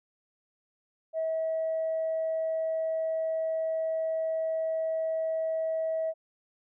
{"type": "tone", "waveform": "sine", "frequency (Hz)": 644, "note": "E5", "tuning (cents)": -41, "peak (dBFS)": -26, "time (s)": [1.13, 6.14], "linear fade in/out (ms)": 50, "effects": ["tanh soft clip ceiling -23 dBFS"]}